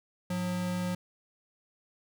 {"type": "tone pair together", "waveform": "square", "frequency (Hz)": [106.96, 180], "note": ["A2", "F#3"], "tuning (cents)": [-49, -47], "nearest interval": "major sixth", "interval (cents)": 902, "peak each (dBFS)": [-40, -31], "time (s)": [0.3, 0.95], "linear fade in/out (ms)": 5, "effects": []}